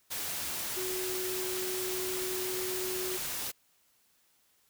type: tone in noise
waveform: sine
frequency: 370 Hz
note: F#4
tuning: in tune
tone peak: -35 dBFS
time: 0.76-3.18 s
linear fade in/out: 20 ms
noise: white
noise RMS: -36 dBFS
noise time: 0.1-3.52 s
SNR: -2 dB
effects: white hiss -69 dBFS RMS until 4.69 s